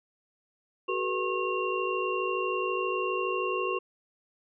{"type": "tone cluster", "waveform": "sine", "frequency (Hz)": [376.4, 428.7, 483.1, 1082, 2764], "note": ["F#4", "A4", "B4", "C#6", "F7"], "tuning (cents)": [30, -45, -38, -42, -19], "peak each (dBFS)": [-31, -38, -34, -32, -35], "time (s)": [0.88, 3.79], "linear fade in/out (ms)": 10, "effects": []}